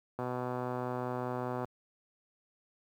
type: click train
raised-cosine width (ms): 1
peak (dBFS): -22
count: 183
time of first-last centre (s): 0.19-1.646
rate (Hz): 125
effects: high-pass 80 Hz 12 dB/octave + 10-bit